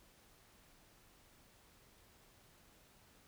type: silence
effects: pink hiss -66 dBFS RMS until 3.27 s